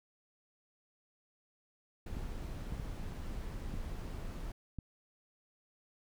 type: noise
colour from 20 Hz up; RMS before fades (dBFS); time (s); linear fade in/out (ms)
brown; -41; 2.06-4.52; 5
type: clicks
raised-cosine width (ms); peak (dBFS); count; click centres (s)
5; -28; 5; 2.169 / 2.724 / 2.798 / 3.74 / 4.787
effects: none